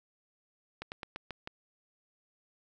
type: slowing click train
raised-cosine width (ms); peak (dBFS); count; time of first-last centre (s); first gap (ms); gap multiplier
0.3; -23; 6; 0.82-1.474; 99; 1.14
effects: none